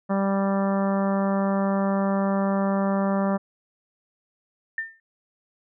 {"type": "harmonic tone", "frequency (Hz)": 196.1, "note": "G3", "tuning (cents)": 1, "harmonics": [1, 2, 3, 4, 5, 6, 7, 8, 9], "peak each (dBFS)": [-22, -33, -27, -33, -34, -34, -39, -45, -42], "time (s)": [0.09, 3.38], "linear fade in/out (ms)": 20}
{"type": "tone with exponential decay", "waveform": "sine", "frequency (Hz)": 1802, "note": "A6", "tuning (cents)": 41, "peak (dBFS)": -22, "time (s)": [4.78, 5], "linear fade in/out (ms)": 2, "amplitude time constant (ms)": 47}
{"effects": []}